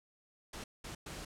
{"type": "noise bursts at uneven times", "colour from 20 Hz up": "pink", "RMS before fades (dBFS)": -45, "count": 3, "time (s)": [[0.53, 0.64], [0.84, 0.95], [1.06, 1.25]], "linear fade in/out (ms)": 5, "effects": ["low-pass 10000 Hz 12 dB/octave"]}